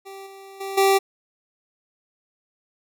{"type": "tone with level steps", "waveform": "25% pulse", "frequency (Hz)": 390, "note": "G4", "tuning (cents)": -9, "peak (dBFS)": [-33, -37, -25, -11], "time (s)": [0.05, 0.99], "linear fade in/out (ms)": 20, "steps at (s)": [0.26, 0.6, 0.77], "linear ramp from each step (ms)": 10, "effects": []}